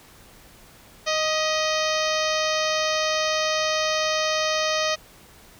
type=harmonic tone with a mistuned harmonic; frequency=622.3 Hz; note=D#5; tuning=in tune; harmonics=1 / 2 / 3 / 4 / 5 / 6 / 7 / 8 / 9 / 10; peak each=-25 / -28 / -30 / -31 / -32 / -33 / -33 / -34 / -35 / -35 dBFS; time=1.06-4.96 s; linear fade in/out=20 ms; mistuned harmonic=3; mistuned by=+37 cents; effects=pink hiss -50 dBFS RMS until 5.59 s